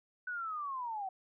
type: linear sweep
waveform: sine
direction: down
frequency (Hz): 1500 to 740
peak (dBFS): -36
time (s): 0.27-1.09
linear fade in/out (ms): 5
effects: none